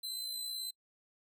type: tone with amplitude modulation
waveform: sawtooth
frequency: 4051 Hz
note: B7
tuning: 43 cents sharp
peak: -33 dBFS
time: 0.03-0.71 s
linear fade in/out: 10 ms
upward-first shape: sine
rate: 58.3 Hz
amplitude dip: 40%
effects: noise-tail reverb RT60 0.1 s tail -24 dB re dry